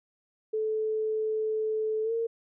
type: tone with pitch glide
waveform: sine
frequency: 435.2 to 458.4 Hz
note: A4 to A#4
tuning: -19 to -29 cents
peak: -26 dBFS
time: 0.53-2.27 s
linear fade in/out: 10 ms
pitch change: +90 cents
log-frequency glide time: 2.03-2.12 s
effects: none